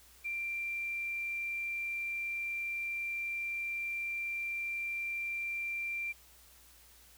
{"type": "tone", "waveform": "sine", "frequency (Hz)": 2364, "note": "D7", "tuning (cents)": 11, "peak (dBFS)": -34, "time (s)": [0.24, 6.13], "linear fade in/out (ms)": 20, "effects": ["added 60 Hz sine -64 dBFS peak until 7.17 s", "white hiss -60 dBFS RMS until 7.17 s"]}